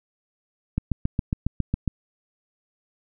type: click train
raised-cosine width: 5 ms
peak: -10 dBFS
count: 9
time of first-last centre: 0.78-1.877 s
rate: 7.29 Hz
effects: none